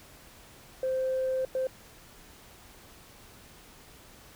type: tone bursts at uneven times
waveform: sine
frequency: 521 Hz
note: C5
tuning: 7 cents flat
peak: -25 dBFS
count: 2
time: 0.83-1.45 / 1.55-1.67 s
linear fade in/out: 2 ms
effects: tanh soft clip ceiling -23 dBFS + pink hiss -53 dBFS RMS until 4.35 s